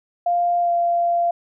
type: tone with pitch glide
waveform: sine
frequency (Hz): 698.5 to 690.1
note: F5 to F5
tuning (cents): 0 to -21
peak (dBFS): -16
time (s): 0.26-1.31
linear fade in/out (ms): 5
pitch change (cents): -21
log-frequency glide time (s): 0.61-0.71
effects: none